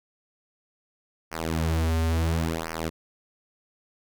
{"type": "tone with flanger", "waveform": "sawtooth", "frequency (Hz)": 81.3, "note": "E2", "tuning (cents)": -23, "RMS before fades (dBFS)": -26, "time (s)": [1.31, 2.9], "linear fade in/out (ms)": 20, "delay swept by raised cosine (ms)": [0.26, 6.26], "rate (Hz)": 0.72, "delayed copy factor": -1, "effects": []}